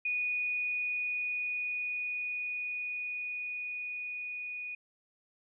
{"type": "tone with level ramp", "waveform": "sine", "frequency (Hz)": 2468, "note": "D#7", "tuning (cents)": -15, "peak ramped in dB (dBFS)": [-29, -37], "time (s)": [0.05, 4.75], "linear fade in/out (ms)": 5, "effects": []}